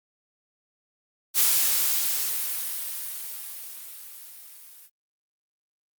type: noise with level ramp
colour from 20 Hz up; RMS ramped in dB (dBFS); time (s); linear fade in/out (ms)
blue; -19 to -49; 1.34-4.9; 50
effects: Opus 48 kbps